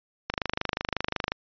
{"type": "click train", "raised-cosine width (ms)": 0.3, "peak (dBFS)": -10, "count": 27, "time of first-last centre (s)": [0.3, 1.32], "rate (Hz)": 25.5, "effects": ["resampled to 11025 Hz"]}